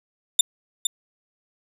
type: tone with echo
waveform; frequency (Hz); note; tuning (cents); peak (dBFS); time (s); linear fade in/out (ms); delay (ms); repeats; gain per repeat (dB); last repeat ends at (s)
20% pulse; 3603; A7; +40; -5; 0.39-0.41; 5; 460; 1; -7; 0.87
effects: none